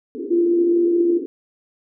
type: band-pass noise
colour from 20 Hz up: white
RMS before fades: -29 dBFS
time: 0.15-1.26 s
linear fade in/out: 0 ms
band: 250 to 440 Hz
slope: 96 dB/octave
type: tone with vibrato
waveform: sine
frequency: 343.9 Hz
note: F4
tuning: 27 cents flat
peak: -14 dBFS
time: 0.3-1.19 s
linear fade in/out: 20 ms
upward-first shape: sine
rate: 14 Hz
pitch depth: 11 cents each way
effects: none